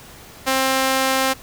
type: tone with high-pass filter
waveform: sawtooth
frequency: 264.5 Hz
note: C4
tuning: 19 cents sharp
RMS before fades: -19 dBFS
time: 0.46-1.34 s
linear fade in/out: 20 ms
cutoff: 550 Hz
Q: 0.61
effects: pink hiss -42 dBFS RMS until 1.42 s